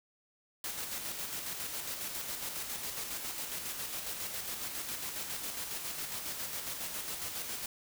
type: noise with tremolo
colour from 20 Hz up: white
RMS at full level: -38 dBFS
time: 0.64-7.66 s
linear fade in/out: 2 ms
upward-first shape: square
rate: 7.3 Hz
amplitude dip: 35%
effects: none